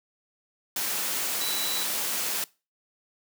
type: tone in noise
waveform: sine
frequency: 3951 Hz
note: B7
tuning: in tune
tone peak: -31 dBFS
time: 1.41-1.84 s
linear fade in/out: 2 ms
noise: white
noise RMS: -29 dBFS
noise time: 0.76-2.44 s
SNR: -5 dB
effects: noise-tail reverb RT60 0.3 s tail -22 dB re dry + high-pass 200 Hz 12 dB/octave